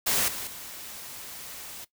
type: noise with level steps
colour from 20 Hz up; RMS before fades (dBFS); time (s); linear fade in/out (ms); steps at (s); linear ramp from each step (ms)
white; -25 / -35 / -41; 0.06-1.85; 10; 0.28 / 0.47; 2
effects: noise-tail reverb RT60 0.1 s tail -17 dB re dry